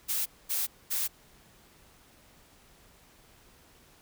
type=noise bursts; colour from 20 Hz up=blue; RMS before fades=-30 dBFS; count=3; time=0.08-1.08 s; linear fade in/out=20 ms; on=180 ms; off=230 ms; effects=pink hiss -59 dBFS RMS until 4.01 s